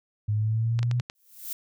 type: exponential sweep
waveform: sine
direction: up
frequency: 104.4 to 123.47 Hz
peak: -22 dBFS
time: 0.28-1.01 s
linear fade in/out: 10 ms
type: clicks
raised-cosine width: 0.2 ms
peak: -18 dBFS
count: 5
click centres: 0.791 / 0.83 / 0.913 / 0.999 / 1.099 s
type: noise with exponential growth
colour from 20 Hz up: violet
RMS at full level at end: -31 dBFS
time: 1.15-1.53 s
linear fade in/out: 2 ms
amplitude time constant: 81 ms
effects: none